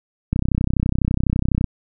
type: click train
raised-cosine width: 5 ms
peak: -6 dBFS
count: 43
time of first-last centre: 0.33-1.643 s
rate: 32 Hz
effects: none